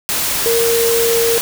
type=tone in noise; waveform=sine; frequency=463.3 Hz; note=A#4; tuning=11 cents flat; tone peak=-13 dBFS; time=0.46-1.38 s; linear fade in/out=0 ms; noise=white; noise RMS=-18 dBFS; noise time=0.09-1.41 s; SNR=+2 dB; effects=none